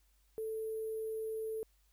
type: tone with sample-and-hold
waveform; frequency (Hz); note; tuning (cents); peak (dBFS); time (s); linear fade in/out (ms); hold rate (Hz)
sine; 440; A4; 0; -36; 0.38-1.63; 0; 11025
effects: added 50 Hz sine -68 dBFS peak until 1.92 s + white hiss -75 dBFS RMS until 1.92 s